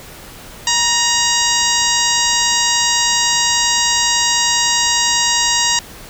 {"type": "harmonic tone with a mistuned harmonic", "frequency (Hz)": 950, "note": "A#5", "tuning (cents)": 33, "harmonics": [1, 2, 3, 4, 5, 6, 7, 8], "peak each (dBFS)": [-21, -21, -21, -21, -21, -21, -21, -21], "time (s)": [0.67, 5.79], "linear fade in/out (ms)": 2, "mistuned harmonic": 2, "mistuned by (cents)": -39, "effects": ["pink hiss -36 dBFS RMS until 6.09 s"]}